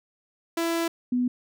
sawtooth / sine tone pair in turn, 333.8 / 247.5 Hz, E4 / B3, +22 / +4 cents, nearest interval perfect fourth, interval 518 cents, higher first, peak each -20 / -21 dBFS, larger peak first, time 0.57-0.88 / 1.12-1.28 s, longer first, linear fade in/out 5 ms, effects none

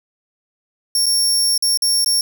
25% pulse tone with dropouts, 5500 Hz, F8, 27 cents flat, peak -9 dBFS, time 0.95-2.21 s, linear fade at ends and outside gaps 2 ms, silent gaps 1.059-1.064 / 1.578-1.624 / 1.774-1.821 / 2.046-2.06 s, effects none

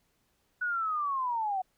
sine linear sweep, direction down, 1485 to 734 Hz, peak -28 dBFS, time 0.61-1.62 s, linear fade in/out 10 ms, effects pink hiss -73 dBFS RMS until 1.77 s

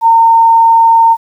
sine tone, 913 Hz, A#5, 36 cents flat, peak -3 dBFS, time 0.01-1.17 s, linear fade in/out 50 ms, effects 7-bit

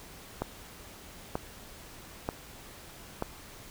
click train, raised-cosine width 1 ms, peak -16 dBFS, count 4, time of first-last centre 0.42-3.224 s, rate 1.07 Hz, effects pink hiss -49 dBFS RMS until 3.7 s

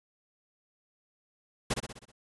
pink noise with echo, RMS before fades -28 dBFS, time 1.7-1.74 s, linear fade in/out 10 ms, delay 63 ms, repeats 6, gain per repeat -5 dB, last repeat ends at 2.118 s, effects resampled to 24000 Hz

